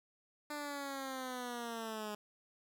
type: linear sweep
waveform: 10% pulse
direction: down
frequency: 297.9 to 207.7 Hz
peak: -32 dBFS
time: 0.5-2.15 s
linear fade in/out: 5 ms
effects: none